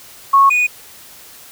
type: tone pair in turn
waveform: sine / triangle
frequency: 1100 / 2469 Hz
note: C#6 / D#7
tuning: -14 / -14 cents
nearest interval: octave + major second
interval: 1400 cents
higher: second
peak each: -6 / -10 dBFS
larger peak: first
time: 0.33-0.5 / 0.5-0.67 s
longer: neither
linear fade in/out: 10 ms
effects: white hiss -40 dBFS RMS until 1.51 s